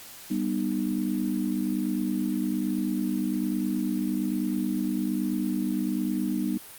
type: chord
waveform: sine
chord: G augmented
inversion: none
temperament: just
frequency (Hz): 196 / 245 / 306.2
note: G3 / B3 / D#4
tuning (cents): 0 / -14 / -28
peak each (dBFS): -29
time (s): 0.3-6.58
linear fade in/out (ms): 10
effects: white hiss -45 dBFS RMS until 6.78 s + Opus 48 kbps